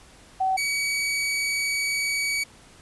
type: tone pair in turn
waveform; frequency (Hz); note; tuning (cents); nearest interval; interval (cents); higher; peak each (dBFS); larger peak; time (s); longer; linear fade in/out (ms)
sine / sawtooth; 759 / 2267; F#5 / C#7; +44 / +38; octave + perfect fifth; 1894; second; -20; neither; 0.4-0.57 / 0.57-2.44; second; 10
effects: pink hiss -51 dBFS RMS until 2.81 s + resampled to 24000 Hz